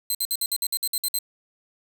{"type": "tone bursts", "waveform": "10% pulse", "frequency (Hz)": 4100, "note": "C8", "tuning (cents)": -36, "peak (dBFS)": -16, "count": 11, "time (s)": [0.1, 1.188], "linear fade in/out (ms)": 2, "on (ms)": 48, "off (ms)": 56, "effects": ["7-bit"]}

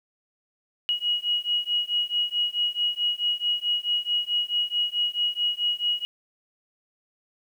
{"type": "beating tone pair", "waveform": "sine", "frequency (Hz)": [2900, 2904.6], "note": ["F#7", "F#7"], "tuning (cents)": [-35, -33], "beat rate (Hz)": 4.6, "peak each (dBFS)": -26, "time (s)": [0.89, 6.05], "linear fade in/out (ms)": 0, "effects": ["9-bit"]}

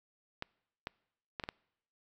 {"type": "clicks", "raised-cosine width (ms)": 0.3, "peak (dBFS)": -21, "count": 5, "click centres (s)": [0.424, 0.871, 1.398, 1.438, 1.489], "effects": ["noise-tail reverb RT60 0.8 s tail -26 dB re dry"]}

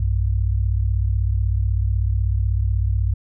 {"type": "tone pair together", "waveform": "sine", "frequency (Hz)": [60.8, 96.94], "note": ["B1", "G2"], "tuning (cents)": [-26, -19], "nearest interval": "minor sixth", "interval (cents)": 807, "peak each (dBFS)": [-19, -20], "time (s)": [0, 3.14], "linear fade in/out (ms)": 5, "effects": []}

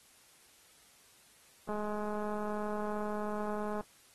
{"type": "click train", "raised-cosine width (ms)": 1, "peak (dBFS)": -25, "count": 446, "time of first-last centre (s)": [1.69, 3.809], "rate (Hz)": 210, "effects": ["white hiss -62 dBFS RMS until 4.14 s", "AAC 32 kbps"]}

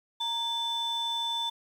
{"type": "tone pair together", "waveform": "sine", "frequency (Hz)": [932.3, 3520], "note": ["A#5", "A7"], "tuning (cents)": [0, 0], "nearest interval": "octave + major seventh", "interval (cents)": 2300, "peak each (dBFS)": [-31, -28], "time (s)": [0.2, 1.5], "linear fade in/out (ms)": 10, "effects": ["tanh soft clip ceiling -25 dBFS", "9-bit"]}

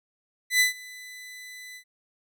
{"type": "tone with ADSR envelope", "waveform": "sawtooth", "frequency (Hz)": 2000, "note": "B6", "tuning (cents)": 21, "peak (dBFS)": -13, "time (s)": [0.5, 1.84], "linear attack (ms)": 100, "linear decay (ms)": 130, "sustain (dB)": -24, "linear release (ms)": 81, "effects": []}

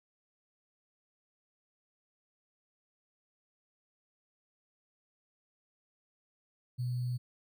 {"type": "tone with sample-and-hold", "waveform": "sine", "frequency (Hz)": 123.7, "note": "B2", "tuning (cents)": 3, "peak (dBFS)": -31, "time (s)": [6.78, 7.18], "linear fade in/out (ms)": 20, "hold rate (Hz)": 4410, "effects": []}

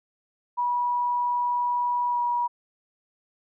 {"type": "tone with pitch glide", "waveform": "sine", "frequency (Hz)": [972, 963.6], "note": ["B5", "B5"], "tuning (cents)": [-28, -43], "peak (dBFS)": -22, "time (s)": [0.57, 2.48], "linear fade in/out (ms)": 20, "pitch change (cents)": -15, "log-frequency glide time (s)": [2.1, 2.18], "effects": []}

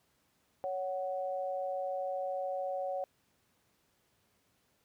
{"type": "tone pair together", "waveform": "sine", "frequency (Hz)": [557, 743.5], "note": ["C#5", "F#5"], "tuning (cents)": [8, 8], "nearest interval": "perfect fourth", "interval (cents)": 500, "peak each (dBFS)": [-35, -37], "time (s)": [0.64, 3.04], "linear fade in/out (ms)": 0, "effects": ["pink hiss -73 dBFS RMS until 4.84 s", "high-pass 80 Hz 12 dB/octave"]}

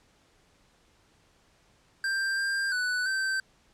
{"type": "tone with pitch steps", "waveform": "square", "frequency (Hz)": [1580, 1591, 1487, 1552], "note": ["G6", "G6", "F#6", "G6"], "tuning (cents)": [13, 25, 8, -18], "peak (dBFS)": -27, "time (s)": [2.04, 3.4], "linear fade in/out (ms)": 2, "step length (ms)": 340, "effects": ["pink hiss -64 dBFS RMS until 3.73 s", "low-pass 8000 Hz 12 dB/octave"]}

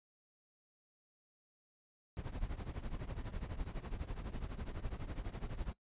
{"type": "noise with tremolo", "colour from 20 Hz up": "brown", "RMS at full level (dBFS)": -38, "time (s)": [2.17, 5.73], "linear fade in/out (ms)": 0, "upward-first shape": "triangle", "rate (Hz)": 12, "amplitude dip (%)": 90, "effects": ["noise-tail reverb RT60 0.1 s tail -19 dB re dry", "resampled to 8000 Hz"]}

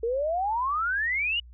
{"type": "exponential sweep", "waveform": "sine", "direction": "up", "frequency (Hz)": [446.2, 2960], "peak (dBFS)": -24, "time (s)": [0.03, 1.4], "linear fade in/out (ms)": 5, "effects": ["added 60 Hz sine -45 dBFS peak until 1.53 s"]}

